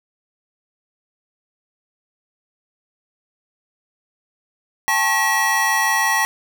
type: tone cluster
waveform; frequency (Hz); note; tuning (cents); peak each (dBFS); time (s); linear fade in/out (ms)
square; 792 / 878 / 1092 / 1918; G5 / A5 / C#6 / A#6; +18 / -4 / -26 / +49; -27 / -22 / -25 / -19; 4.88-6.25; 0
effects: none